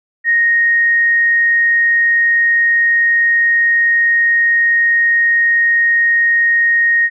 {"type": "tone", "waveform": "sine", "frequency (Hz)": 1864.7, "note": "A#6", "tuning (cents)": 0, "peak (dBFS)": -9, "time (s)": [0.24, 7.1], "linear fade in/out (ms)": 50, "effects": []}